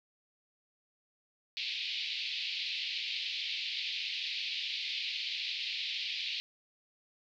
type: band-pass noise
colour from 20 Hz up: white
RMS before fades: -37 dBFS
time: 1.57-6.4 s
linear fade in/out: 0 ms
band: 2300 to 4400 Hz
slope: 48 dB/octave
effects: none